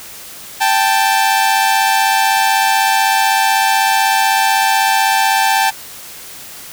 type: tone pair together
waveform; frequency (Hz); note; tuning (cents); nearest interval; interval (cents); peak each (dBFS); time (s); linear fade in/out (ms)
sawtooth; 784 / 880; G5 / A5; 0 / 0; major second; 200; -10; 0.6-5.71; 20
effects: white hiss -33 dBFS RMS until 6.72 s